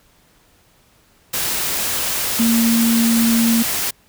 sine tone in noise, 230.2 Hz, A#3, 22 cents flat, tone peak -13 dBFS, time 2.39-3.63 s, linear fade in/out 10 ms, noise white, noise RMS -21 dBFS, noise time 1.33-3.91 s, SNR +5 dB, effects pink hiss -55 dBFS RMS until 4.08 s

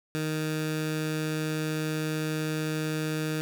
15% pulse tone with notch filter, 155.56 Hz, D#3, in tune, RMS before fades -30 dBFS, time 0.15-3.41 s, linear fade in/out 0 ms, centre 710 Hz, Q 1.6, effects none

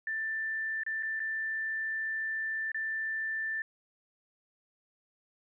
sine tone with dropouts, 1773 Hz, A6, 13 cents sharp, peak -31 dBFS, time 0.07-3.62 s, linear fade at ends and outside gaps 2 ms, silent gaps 0.835-0.864 / 1.026-1.031 / 1.195-1.201 / 2.718-2.745 s, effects none

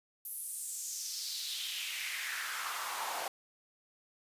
pink noise with high-pass filter sweep, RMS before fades -39 dBFS, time 0.25-3.28 s, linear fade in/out 2 ms, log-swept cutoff 12000 to 700 Hz, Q 3.1, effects resampled to 32000 Hz

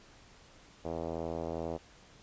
5% pulse tone with low-pass filter, 82.41 Hz, E2, in tune, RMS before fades -37 dBFS, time 0.84-1.78 s, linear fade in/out 20 ms, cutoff 600 Hz, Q 1.6, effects pink hiss -58 dBFS RMS until 2.22 s + resampled to 16000 Hz

